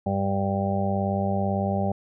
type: harmonic tone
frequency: 98.1 Hz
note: G2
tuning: 2 cents sharp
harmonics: 1 / 2 / 4 / 5 / 6 / 7 / 8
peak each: -28 / -26 / -34 / -38 / -30 / -36 / -30 dBFS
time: 0.06-1.92 s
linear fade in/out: 5 ms
effects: none